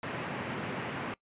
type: band-pass noise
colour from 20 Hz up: pink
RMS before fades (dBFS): -37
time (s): 0.03-1.14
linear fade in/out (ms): 2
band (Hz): 120 to 2700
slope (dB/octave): 24
effects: noise-tail reverb RT60 0.1 s tail -22 dB re dry + resampled to 8000 Hz